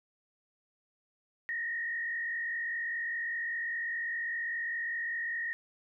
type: tone with frequency modulation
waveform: sine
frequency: 1864.7 Hz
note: A#6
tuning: in tune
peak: -32 dBFS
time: 1.49-5.53 s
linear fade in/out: 0 ms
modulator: 45 Hz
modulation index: 1.1
effects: none